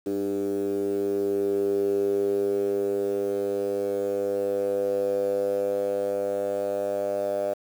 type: tone with band-pass filter sweep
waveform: 10% pulse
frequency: 100 Hz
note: G2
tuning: 35 cents sharp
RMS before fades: -26 dBFS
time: 0.06-7.54 s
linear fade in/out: 10 ms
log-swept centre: 350 to 590 Hz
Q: 6.9
effects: 8-bit